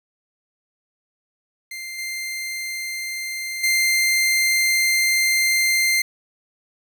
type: tone with level steps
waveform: sawtooth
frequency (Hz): 2093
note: C7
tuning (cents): 0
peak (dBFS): -27 / -23 / -13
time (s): 1.71-6.02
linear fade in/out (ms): 5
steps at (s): 1.98 / 3.63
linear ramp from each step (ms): 10
effects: 9-bit